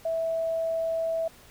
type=tone; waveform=sine; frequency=655 Hz; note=E5; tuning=11 cents flat; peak=-25 dBFS; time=0.05-1.28 s; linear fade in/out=5 ms; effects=pink hiss -53 dBFS RMS until 1.5 s